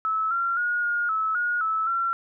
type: tone with pitch steps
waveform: sine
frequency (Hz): 1302 / 1374 / 1441 / 1426 / 1301 / 1440 / 1306 / 1360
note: E6 / F6 / F#6 / F6 / E6 / F#6 / E6 / F6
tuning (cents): -22 / -29 / -46 / +36 / -23 / -47 / -17 / -46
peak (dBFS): -22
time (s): 0.05-2.13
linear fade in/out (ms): 0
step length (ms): 260
effects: none